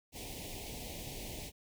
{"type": "band-stop noise", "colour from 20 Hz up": "pink", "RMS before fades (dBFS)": -44, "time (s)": [0.12, 1.52], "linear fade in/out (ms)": 50, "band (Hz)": [860, 2100], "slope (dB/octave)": 48, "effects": []}